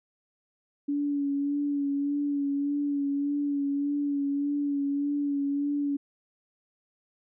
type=tone with vibrato; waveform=sine; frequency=284.7 Hz; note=C#4; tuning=46 cents sharp; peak=-25 dBFS; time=0.88-5.97 s; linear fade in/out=10 ms; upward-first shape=sine; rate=1.7 Hz; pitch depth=25 cents each way; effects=none